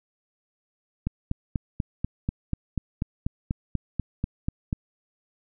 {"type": "click train", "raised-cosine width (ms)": 5, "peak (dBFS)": -13, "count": 16, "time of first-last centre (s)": [1.07, 4.729], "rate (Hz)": 4.1, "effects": []}